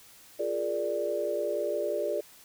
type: chord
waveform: sine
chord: Bb dominant seventh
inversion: second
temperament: equal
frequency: 349.2 / 415.3 / 466.2 / 587.3 Hz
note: F4 / Ab4 / Bb4 / D5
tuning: 0 / 0 / 0 / 0 cents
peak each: -36 / -33 / -36 / -30 dBFS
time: 0.39-2.21 s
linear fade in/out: 10 ms
effects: white hiss -54 dBFS RMS until 2.44 s